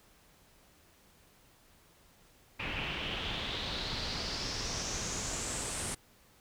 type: noise with low-pass filter sweep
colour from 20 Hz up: pink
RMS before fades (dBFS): -37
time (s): 2.59-5.95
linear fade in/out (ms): 10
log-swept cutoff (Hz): 2500 to 9200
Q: 4.5
effects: pink hiss -63 dBFS RMS until 6.4 s